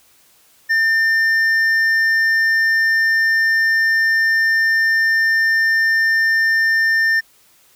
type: tone with hard clipping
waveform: triangle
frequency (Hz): 1800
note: A6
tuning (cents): +39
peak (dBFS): -14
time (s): 0.69-7.21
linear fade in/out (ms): 20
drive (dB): 8
effects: white hiss -53 dBFS RMS until 7.75 s